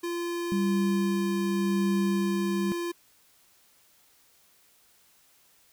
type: tone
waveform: square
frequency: 344.6 Hz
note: F4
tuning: 23 cents flat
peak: -30 dBFS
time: 0.03-2.92 s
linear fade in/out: 10 ms
type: tone with tremolo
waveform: sine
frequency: 196.3 Hz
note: G3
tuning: 3 cents sharp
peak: -23 dBFS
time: 0.52-2.72 s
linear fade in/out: 0 ms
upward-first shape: sine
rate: 0.89 Hz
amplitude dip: 35%
effects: white hiss -62 dBFS RMS until 5.72 s